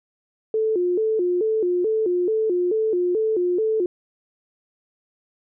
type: tone with vibrato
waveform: sine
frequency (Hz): 395.4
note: G4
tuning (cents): +15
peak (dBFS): -18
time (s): 0.54-3.86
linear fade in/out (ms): 2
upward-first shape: square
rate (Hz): 2.3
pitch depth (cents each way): 180
effects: none